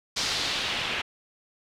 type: noise with low-pass filter sweep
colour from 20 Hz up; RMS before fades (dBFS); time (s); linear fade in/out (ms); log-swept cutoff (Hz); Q
white; -29; 0.16-1.02; 10; 5100 to 2600; 1.9
effects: none